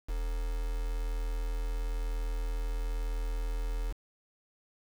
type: tone with quantisation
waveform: sine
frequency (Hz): 40.51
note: E1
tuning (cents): -29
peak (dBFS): -30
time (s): 0.08-3.93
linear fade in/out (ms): 20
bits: 7
effects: none